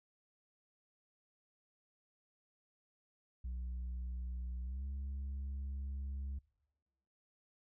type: tone with pitch glide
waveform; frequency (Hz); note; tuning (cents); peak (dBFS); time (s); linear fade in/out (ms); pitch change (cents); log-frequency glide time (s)
sine; 61.74 to 68.11; B1 to C#2; 0 to -30; -36; 3.44-6.39; 10; +170; 4.63-4.85
effects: noise-tail reverb RT60 1.0 s tail -24 dB re dry + tanh soft clip ceiling -38 dBFS